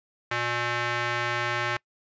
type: tone with band-pass filter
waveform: square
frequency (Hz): 120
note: B2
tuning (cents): -49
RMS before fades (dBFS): -28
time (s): 0.31-1.77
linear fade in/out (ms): 5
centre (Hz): 1800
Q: 1.3
effects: noise-tail reverb RT60 0.1 s tail -24 dB re dry + resampled to 16000 Hz